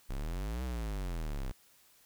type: exponential two-way sweep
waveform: square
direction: up then down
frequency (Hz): 30.87 to 65.41 to 30.87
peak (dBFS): -35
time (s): 0.09-1.52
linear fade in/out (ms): 10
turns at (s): 0.63
effects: white hiss -64 dBFS RMS until 2.05 s